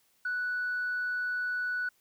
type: tone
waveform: sine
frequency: 1480 Hz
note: F#6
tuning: in tune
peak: -28 dBFS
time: 0.25-1.89 s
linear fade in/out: 5 ms
effects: tanh soft clip ceiling -26 dBFS + white hiss -69 dBFS RMS until 2 s